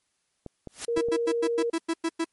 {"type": "clicks", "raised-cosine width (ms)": 2, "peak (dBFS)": -24, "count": 4, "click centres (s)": [0.463, 0.673, 0.976, 1.086]}
{"type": "noise with exponential growth", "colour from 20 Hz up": "white", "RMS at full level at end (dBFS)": -29, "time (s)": [0.69, 0.85], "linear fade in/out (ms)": 1, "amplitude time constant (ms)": 34}
{"type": "tone", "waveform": "sine", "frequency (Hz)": 468.8, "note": "A#4", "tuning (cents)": 10, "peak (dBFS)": -24, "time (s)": [0.88, 1.7], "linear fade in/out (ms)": 5}
{"type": "tone bursts", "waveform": "45% pulse", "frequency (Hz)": 329.6, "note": "E4", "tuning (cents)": 0, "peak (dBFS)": -24, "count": 9, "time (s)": [0.96, 2.246], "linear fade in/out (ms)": 10, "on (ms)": 54, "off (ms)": 100}
{"effects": ["white hiss -74 dBFS RMS until 2.32 s", "MP3 48 kbps"]}